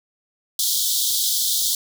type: high-pass noise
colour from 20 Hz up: pink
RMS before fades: -21 dBFS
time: 0.59-1.75 s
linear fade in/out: 2 ms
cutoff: 3300 Hz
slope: 96 dB/octave
effects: none